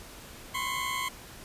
20% pulse tone pair together, 1022 / 1083.6 Hz, C6 / C#6, -41 / -40 cents, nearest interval minor second, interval 101 cents, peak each -28 dBFS, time 0.54-1.09 s, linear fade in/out 10 ms, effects pink hiss -47 dBFS RMS until 1.44 s + resampled to 32000 Hz

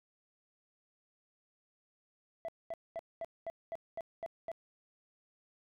sine tone bursts, 664 Hz, E5, 12 cents sharp, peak -34 dBFS, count 9, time 2.45-4.516 s, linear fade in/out 0 ms, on 34 ms, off 220 ms, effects tanh soft clip ceiling -36 dBFS

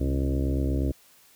harmonic tone with a mistuned harmonic, 68.3 Hz, C#2, 25 cents flat, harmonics 1 / 2 / 3 / 4 / 5 / 6 / 7 / 8 / 9, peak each -25 / -31 / -38 / -30 / -34 / -41 / -40 / -42 / -42 dBFS, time 0-0.92 s, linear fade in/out 10 ms, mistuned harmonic 2, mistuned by -63 cents, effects white hiss -57 dBFS RMS until 1.35 s

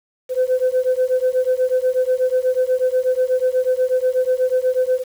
sine beating tone pair, 506 / 514.2 Hz, B4 / C5, +42 / -30 cents, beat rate 8.2 Hz, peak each -17 dBFS, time 0.29-5.04 s, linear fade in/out 50 ms, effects tanh soft clip ceiling -10 dBFS + 7-bit

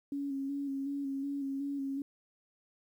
sine tone with vibrato, 277.2 Hz, C#4, in tune, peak -33 dBFS, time 0.12-2.02 s, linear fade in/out 2 ms, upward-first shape square, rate 2.7 Hz, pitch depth 27 cents each way, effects 11-bit

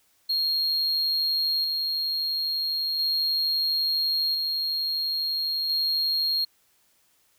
triangle tone with tremolo, 4252 Hz, C8, 27 cents sharp, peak -21 dBFS, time 0.29-6.45 s, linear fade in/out 10 ms, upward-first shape square, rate 0.37 Hz, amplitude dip 25%, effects white hiss -65 dBFS RMS until 7.38 s

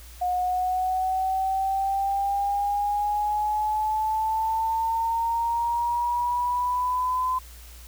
sine exponential sweep, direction up, 720 to 1023 Hz, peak -22 dBFS, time 0.21-7.39 s, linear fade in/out 10 ms, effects added 59 Hz sine -43 dBFS peak until 7.87 s + white hiss -49 dBFS RMS until 7.87 s

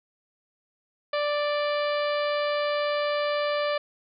harmonic tone, 587.3 Hz, D5, in tune, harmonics 1 / 2 / 3 / 4 / 5 / 6 / 7 / 8, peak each -25 / -31 / -35 / -37 / -39 / -41 / -42 / -43 dBFS, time 1.13-3.78 s, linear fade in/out 5 ms, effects none

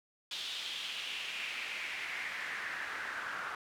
pink noise with band-pass filter sweep, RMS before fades -40 dBFS, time 0.31-3.55 s, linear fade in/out 2 ms, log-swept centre 3600 to 1400 Hz, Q 3.6, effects none

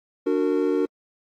triangle chord, D augmented, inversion none, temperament just, 293.7 / 367.1 / 458.9 Hz, D4 / F#4 / A#4, 0 / -14 / -27 cents, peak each -22 dBFS, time 0.26-0.86 s, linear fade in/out 10 ms, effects AAC 48 kbps

